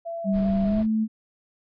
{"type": "tone with vibrato", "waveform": "sine", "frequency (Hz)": 662, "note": "E5", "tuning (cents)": 7, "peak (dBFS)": -29, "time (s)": [0.05, 0.83], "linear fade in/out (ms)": 20, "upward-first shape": "square", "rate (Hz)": 2.5, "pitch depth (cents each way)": 25}
{"type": "tone with pitch glide", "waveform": "sine", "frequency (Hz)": [196.2, 219], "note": ["G3", "A3"], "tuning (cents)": [2, -8], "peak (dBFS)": -20, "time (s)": [0.24, 1.08], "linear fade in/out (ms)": 50, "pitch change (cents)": 190, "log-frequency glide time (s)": [0.64, 0.82]}
{"type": "noise", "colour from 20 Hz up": "brown", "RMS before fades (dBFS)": -34, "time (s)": [0.32, 0.87], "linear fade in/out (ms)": 50}
{"effects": ["resampled to 11025 Hz"]}